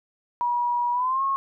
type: tone with pitch glide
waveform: sine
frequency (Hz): 964 to 1088.3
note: B5 to C#6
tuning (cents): -42 to -32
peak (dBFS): -21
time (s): 0.41-1.36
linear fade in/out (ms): 0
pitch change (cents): +210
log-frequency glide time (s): 0.92-1.23
effects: none